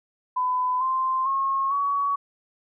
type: tone with pitch steps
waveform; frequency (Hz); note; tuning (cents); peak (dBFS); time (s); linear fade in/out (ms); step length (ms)
sine; 1005 / 1044.1 / 1084.6 / 1126.8; B5 / C6 / C#6 / C#6; +30 / -4 / -38 / +28; -21; 0.36-2.16; 10; 450
effects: none